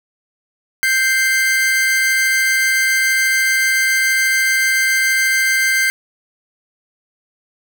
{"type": "tone pair together", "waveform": "45% pulse", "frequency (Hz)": [1568, 2093], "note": ["G6", "C7"], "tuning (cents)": [0, 0], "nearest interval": "perfect fourth", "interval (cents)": 500, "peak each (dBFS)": -16, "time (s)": [0.83, 5.9], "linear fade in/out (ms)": 0, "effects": []}